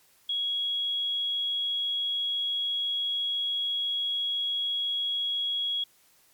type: tone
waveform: sine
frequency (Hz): 3322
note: G#7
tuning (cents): 0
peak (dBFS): -26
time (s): 0.29-5.84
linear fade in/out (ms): 5
effects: white hiss -62 dBFS RMS until 6.33 s + MP3 96 kbps